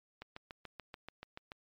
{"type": "click train", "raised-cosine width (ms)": 0.3, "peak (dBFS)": -29, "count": 10, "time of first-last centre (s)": [0.22, 1.519], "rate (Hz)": 6.93, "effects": ["MP3 64 kbps"]}